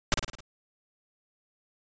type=noise with echo; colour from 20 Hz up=pink; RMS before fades=-22 dBFS; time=0.12-0.14 s; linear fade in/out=0 ms; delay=53 ms; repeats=5; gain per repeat=-5 dB; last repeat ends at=0.405 s; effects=resampled to 16000 Hz